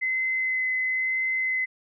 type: tone with vibrato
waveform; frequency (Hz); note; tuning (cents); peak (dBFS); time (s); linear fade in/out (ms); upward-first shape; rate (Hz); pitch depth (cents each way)
sine; 2044; C7; -41; -23; 0.01-1.66; 20; sine; 1; 9
effects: none